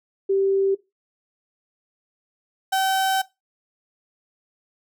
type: tone pair in turn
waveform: sine / 35% pulse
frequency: 390 / 767.3 Hz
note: G4 / G5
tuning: -9 / -37 cents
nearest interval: octave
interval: 1172 cents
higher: second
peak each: -17 / -17 dBFS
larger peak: neither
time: 0.29-0.75 / 2.72-3.22 s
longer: second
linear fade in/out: 10 ms
effects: noise-tail reverb RT60 0.2 s tail -18 dB re dry